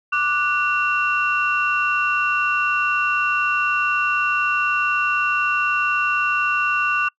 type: tone cluster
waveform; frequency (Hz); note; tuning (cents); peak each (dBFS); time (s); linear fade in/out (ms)
sine; 1173 / 1473 / 2732; D6 / F#6 / F7; -2 / -8 / -39; -21; 0.12-7.09; 10
effects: noise-tail reverb RT60 0.1 s tail -26 dB re dry + tanh soft clip ceiling -9 dBFS